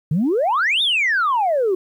sine exponential two-way sweep, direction up then down, 140 to 3742 to 357.2 Hz, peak -14 dBFS, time 0.11-1.75 s, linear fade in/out 5 ms, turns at 0.82 s, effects tanh soft clip ceiling -12 dBFS + 9-bit

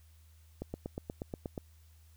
click train, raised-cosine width 2 ms, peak -24 dBFS, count 9, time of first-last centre 0.62-1.578 s, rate 8.35 Hz, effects added 79 Hz sine -57 dBFS peak until 2.16 s + white hiss -69 dBFS RMS until 2.16 s

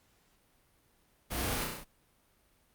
pink noise with echo, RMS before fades -36 dBFS, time 1.3-1.65 s, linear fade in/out 20 ms, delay 33 ms, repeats 6, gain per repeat -2 dB, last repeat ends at 1.848 s, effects pink hiss -69 dBFS RMS until 2.74 s + Opus 48 kbps

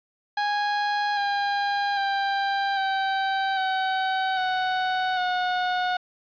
30% pulse tone with pitch steps, 825 / 808 / 791.4 / 775.1 / 759.2 / 743.5 / 728.2 Hz, G#5 / G#5 / G5 / G5 / F#5 / F#5 / F#5, -12 / -48 / +16 / -20 / +44 / +8 / -28 cents, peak -20 dBFS, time 0.37-5.97 s, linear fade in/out 5 ms, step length 800 ms, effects resampled to 11025 Hz + 8-bit

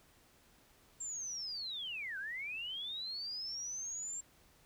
sine linear two-way sweep, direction down then up, 7459 to 1500 to 7459 Hz, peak -39 dBFS, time 1-4.21 s, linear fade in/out 10 ms, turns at 2.18 s, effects pink hiss -66 dBFS RMS until 4.65 s

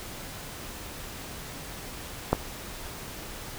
clicks, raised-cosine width 1 ms, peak -6 / -25 dBFS, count 2, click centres 2.33 / 2.35 s, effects pink hiss -40 dBFS RMS until 3.58 s

